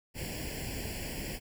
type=noise with comb filter; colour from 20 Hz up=pink; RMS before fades=-38 dBFS; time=0.14-1.4 s; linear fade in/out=50 ms; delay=0.4 ms; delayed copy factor=+0.95; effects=none